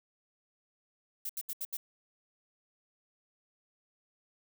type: noise bursts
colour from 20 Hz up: violet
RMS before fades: -37 dBFS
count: 5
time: 1.25-1.77 s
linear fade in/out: 5 ms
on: 44 ms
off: 75 ms
effects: none